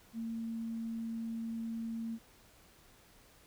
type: tone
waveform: sine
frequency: 227.4 Hz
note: A#3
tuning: 43 cents flat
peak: -36 dBFS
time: 0.13-2.19 s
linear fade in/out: 50 ms
effects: pink hiss -62 dBFS RMS until 3.46 s